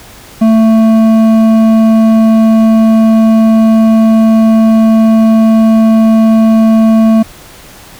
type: tone with hard clipping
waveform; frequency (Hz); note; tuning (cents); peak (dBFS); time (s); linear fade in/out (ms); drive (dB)
triangle; 222.3; A3; +18; -5; 0.41-7.23; 10; 12
effects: pink hiss -34 dBFS RMS until 7.99 s